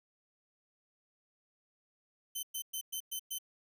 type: tone bursts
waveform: 10% pulse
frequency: 3068 Hz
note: G7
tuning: 38 cents flat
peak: -28 dBFS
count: 6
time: 2.35-3.386 s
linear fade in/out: 10 ms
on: 81 ms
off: 110 ms
effects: none